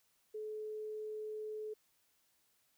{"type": "tone", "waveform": "sine", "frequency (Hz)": 429.6, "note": "A4", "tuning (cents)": -41, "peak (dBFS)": -40, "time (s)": [0.34, 1.74], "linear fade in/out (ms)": 10, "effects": ["white hiss -75 dBFS RMS until 2.77 s"]}